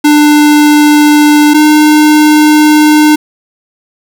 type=tone pair in turn; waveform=square; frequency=297.6 / 303 Hz; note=D4 / D#4; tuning=+23 / -46 cents; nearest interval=unison; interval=31 cents; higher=second; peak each=-3 dBFS; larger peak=neither; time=0.04-1.54 / 1.54-3.16 s; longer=second; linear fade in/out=10 ms; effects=none